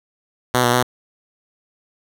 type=tone with pitch steps; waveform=5% pulse; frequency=124.8 / 120.9 / 124.1 Hz; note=B2 / B2 / B2; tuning=+19 / -36 / +9 cents; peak=-3 dBFS; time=0.54-0.828 s; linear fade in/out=5 ms; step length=96 ms; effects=none